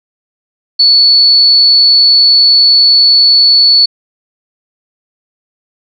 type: tone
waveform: sine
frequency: 4435 Hz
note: C#8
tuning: in tune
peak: -3 dBFS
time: 0.79-3.86 s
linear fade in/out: 10 ms
effects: none